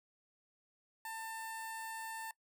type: tone with notch filter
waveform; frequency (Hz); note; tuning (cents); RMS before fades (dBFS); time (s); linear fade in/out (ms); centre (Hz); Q
15% pulse; 895; A5; +29; -44; 1.05-2.31; 2; 3200; 0.87
effects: noise-tail reverb RT60 0.1 s tail -21 dB re dry